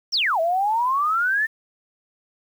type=exponential two-way sweep; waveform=sine; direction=down then up; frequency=5920 to 639 to 1817 Hz; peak=-18 dBFS; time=0.12-1.47 s; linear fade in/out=20 ms; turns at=0.4 s; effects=8-bit